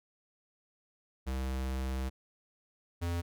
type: tone pair in turn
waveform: square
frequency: 65.41 / 85.83 Hz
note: C2 / F2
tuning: 0 / -30 cents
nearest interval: perfect fourth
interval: 470 cents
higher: second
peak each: -33 / -32 dBFS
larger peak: second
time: 1.26-2.1 / 3.01-3.22 s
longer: first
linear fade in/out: 20 ms
effects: none